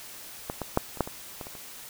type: clicks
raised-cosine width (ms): 1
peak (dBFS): -16 / -17 / -7 / -27 / -9 / -22 / -22 / -27 / -29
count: 9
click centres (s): 0.499 / 0.617 / 0.774 / 0.973 / 1.007 / 1.075 / 1.412 / 1.469 / 1.552
effects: white hiss -44 dBFS RMS until 1.89 s